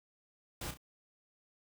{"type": "noise with echo", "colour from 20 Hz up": "pink", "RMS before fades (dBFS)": -41, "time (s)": [0.61, 0.71], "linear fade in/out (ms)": 5, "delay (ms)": 32, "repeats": 2, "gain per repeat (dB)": -8, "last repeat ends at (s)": 0.774, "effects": []}